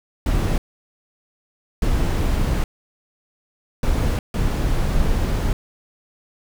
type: noise bursts at uneven times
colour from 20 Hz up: brown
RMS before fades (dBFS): -19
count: 4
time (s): 0.26-0.58 / 1.82-2.64 / 3.83-4.19 / 4.34-5.53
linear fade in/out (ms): 2
effects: none